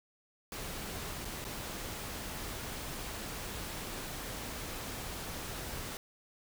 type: noise with dropouts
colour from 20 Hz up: pink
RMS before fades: -41 dBFS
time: 0.52-5.97 s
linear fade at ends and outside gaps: 1 ms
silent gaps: 1.247-1.252 / 1.443-1.45 s
effects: none